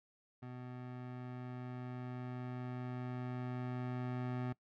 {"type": "tone with level ramp", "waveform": "25% pulse", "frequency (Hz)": 125.1, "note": "B2", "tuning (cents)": 23, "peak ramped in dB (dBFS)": [-42, -33], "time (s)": [0.42, 4.53], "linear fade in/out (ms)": 10, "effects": ["noise-tail reverb RT60 0.1 s tail -21 dB re dry", "low-pass 2000 Hz 12 dB/octave"]}